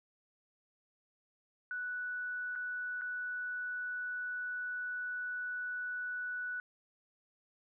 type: tone with dropouts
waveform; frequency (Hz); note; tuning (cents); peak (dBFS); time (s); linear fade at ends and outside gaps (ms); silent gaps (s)
sine; 1480; F#6; 0; -36; 1.71-6.6; 1; 2.554-2.559 / 3.012-3.018
effects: none